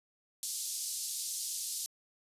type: band-pass noise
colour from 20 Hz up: white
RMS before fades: -38 dBFS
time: 0.43-1.86 s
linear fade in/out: 0 ms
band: 4300 to 11000 Hz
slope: 24 dB/octave
effects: resampled to 32000 Hz